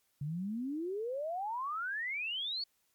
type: exponential sweep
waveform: sine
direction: up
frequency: 138.59 to 4547 Hz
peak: -34 dBFS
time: 0.21-2.64 s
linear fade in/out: 5 ms
effects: white hiss -75 dBFS RMS until 2.94 s + MP3 96 kbps